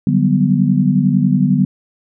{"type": "chord", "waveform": "sine", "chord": "G major seventh", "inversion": "second", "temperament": "equal", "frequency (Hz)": [146.83, 185, 196, 246.9], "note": ["D3", "F#3", "G3", "B3"], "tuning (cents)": [0, 0, 0, 0], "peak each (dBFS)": -16, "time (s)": [0.07, 1.65], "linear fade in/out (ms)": 2, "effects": []}